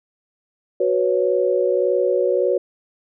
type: chord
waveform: sine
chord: F# suspended fourth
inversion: none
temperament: just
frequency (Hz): 370 / 493.3 / 555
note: F#4 / B4 / C#5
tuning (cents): 0 / -2 / +2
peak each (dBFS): -20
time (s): 0.8-2.58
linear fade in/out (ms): 5
effects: none